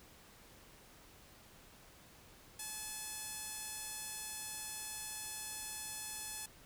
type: tone with band-pass filter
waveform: sawtooth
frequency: 860 Hz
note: A5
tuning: 40 cents flat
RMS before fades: -45 dBFS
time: 2.59-6.46 s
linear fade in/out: 5 ms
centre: 9800 Hz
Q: 1.3
effects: pink hiss -60 dBFS RMS until 6.65 s